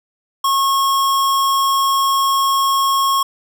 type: tone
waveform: square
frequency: 1090 Hz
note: C#6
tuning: 29 cents flat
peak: -14 dBFS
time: 0.44-3.23 s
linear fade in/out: 5 ms
effects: none